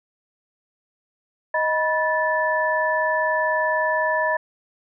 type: tone cluster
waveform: sine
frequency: 625 / 974 / 1750 Hz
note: D#5 / B5 / A6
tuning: +8 / -24 / -10 cents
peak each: -23 dBFS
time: 1.54-4.37 s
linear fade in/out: 5 ms
effects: none

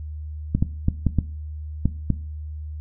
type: clicks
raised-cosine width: 5 ms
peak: -6 dBFS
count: 7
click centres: 0.55 / 0.625 / 0.884 / 1.067 / 1.187 / 1.856 / 2.103 s
effects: noise-tail reverb RT60 0.4 s tail -17 dB re dry + added 76 Hz sine -30 dBFS peak until 2.8 s

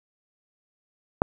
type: click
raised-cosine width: 1 ms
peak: -5 dBFS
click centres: 1.219 s
effects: 7-bit

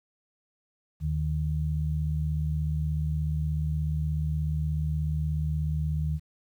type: tone pair together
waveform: sine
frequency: 76.65 / 153.3 Hz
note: D#2 / D#3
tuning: -25 / -25 cents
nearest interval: octave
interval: 1200 cents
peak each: -28 / -28 dBFS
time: 1-6.2 s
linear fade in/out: 50 ms
effects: 10-bit

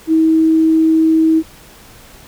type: tone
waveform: sine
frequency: 320.4 Hz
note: E4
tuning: 49 cents flat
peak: -8 dBFS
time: 0.07-1.43 s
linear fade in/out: 50 ms
effects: pink hiss -41 dBFS RMS until 2.27 s

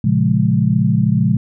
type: chord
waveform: sine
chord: Bb minor seventh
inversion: none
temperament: equal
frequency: 116.54 / 138.59 / 174.61 / 207.7 Hz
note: Bb2 / Db3 / F3 / Ab3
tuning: 0 / 0 / 0 / 0 cents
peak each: -17 dBFS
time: 0.04-1.37 s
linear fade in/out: 5 ms
effects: none

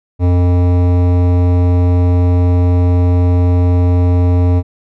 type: tone with hard clipping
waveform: sine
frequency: 88.8 Hz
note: F2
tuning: 29 cents sharp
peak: -10 dBFS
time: 0.19-4.63 s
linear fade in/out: 50 ms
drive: 15 dB
effects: none

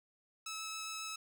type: tone with vibrato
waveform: 10% pulse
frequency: 1300 Hz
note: E6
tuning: 24 cents flat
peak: -32 dBFS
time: 0.46-1.16 s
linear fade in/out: 5 ms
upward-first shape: sine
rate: 7.4 Hz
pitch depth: 8 cents each way
effects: none

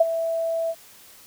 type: tone with ADSR envelope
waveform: sine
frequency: 659.3 Hz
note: E5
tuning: in tune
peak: -10 dBFS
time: 0-0.75 s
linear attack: 7 ms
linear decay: 29 ms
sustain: -12 dB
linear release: 52 ms
effects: white hiss -49 dBFS RMS until 1.26 s

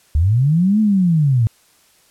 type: linear two-way sweep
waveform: sine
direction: up then down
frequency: 69.3 to 220 to 108.2 Hz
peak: -11 dBFS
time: 0.15-1.47 s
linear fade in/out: 0 ms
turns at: 0.8 s
effects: white hiss -54 dBFS RMS until 2.1 s + low-pass 12000 Hz 12 dB/octave

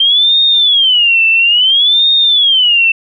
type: tone with vibrato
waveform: sine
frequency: 3136 Hz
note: G7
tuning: in tune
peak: -6 dBFS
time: 0-2.92 s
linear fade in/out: 5 ms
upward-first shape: sine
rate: 0.59 Hz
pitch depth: 280 cents each way
effects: none

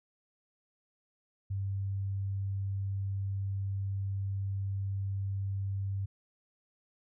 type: tone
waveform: sine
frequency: 98 Hz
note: G2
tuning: in tune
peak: -31 dBFS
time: 1.5-6.06 s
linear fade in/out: 10 ms
effects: none

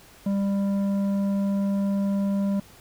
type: tone with tanh clipping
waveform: sine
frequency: 198.4 Hz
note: G3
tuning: 21 cents sharp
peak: -23 dBFS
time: 0.26-2.6 s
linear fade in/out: 5 ms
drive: 9 dB
effects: pink hiss -51 dBFS RMS until 2.8 s

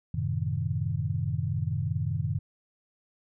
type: chord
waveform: sine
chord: F# diminished seventh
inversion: none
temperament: equal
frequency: 92.5 / 110 / 130.81 / 155.56 Hz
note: F#2 / A2 / C3 / Eb3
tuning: 0 / 0 / 0 / 0 cents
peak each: -32 dBFS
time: 0.14-2.39 s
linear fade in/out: 5 ms
effects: none

